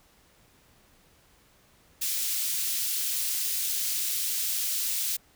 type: high-pass noise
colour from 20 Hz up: white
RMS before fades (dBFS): -29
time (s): 2.01-5.17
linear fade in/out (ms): 10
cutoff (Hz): 3300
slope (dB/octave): 12
effects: pink hiss -61 dBFS RMS until 5.35 s